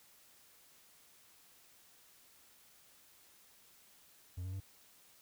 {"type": "tone with pitch steps", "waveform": "triangle", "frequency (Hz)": [89.7, 92.97, 96.36], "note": ["F2", "F#2", "G2"], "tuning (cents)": [47, 9, -29], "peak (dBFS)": -37, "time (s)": [4.37, 4.604], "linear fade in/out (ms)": 10, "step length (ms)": 78, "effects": ["white hiss -64 dBFS RMS until 5.21 s"]}